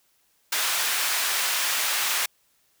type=high-pass noise; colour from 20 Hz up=pink; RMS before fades=-25 dBFS; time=0.52-2.26 s; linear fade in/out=5 ms; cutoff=1300 Hz; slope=12 dB/octave; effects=white hiss -66 dBFS RMS until 2.8 s